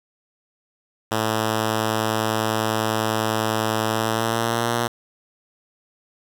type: tone with pitch glide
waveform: 5% pulse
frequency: 110 to 117.9 Hz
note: A2 to A#2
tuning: 0 to +20 cents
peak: -9 dBFS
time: 1.11-4.88 s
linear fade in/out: 10 ms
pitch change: +120 cents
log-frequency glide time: 3.88-4.72 s
effects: 7-bit